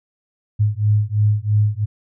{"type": "beating tone pair", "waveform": "sine", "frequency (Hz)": [103.83, 106.83], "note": ["G#2", "G#2"], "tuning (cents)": [0, 49], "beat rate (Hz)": 3, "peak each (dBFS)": [-17, -17], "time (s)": [0.59, 1.86], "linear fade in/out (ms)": 20, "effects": []}